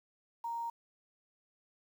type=tone with quantisation; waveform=sine; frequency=931 Hz; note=A#5; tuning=2 cents flat; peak=-35 dBFS; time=0.44-0.7 s; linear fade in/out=5 ms; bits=10; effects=none